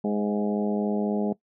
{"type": "harmonic tone with a mistuned harmonic", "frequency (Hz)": 103.83, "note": "G#2", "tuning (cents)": 0, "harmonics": [2, 3, 4, 5, 6, 7, 8], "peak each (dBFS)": [-25, -34, -30, -36, -35, -38, -40], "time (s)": [0.04, 1.33], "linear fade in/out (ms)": 5, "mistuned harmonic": 6, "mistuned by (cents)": 26, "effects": ["noise-tail reverb RT60 0.1 s tail -20 dB re dry"]}